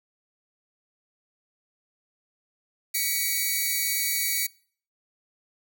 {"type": "tone pair together", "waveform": "5% pulse", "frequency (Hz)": [1959, 2253], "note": ["B6", "C#7"], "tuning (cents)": [-15, 28], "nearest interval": "major second", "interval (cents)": 243, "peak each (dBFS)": [-21, -15], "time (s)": [2.94, 4.47], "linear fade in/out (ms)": 10, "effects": ["noise-tail reverb RT60 0.5 s tail -25 dB re dry"]}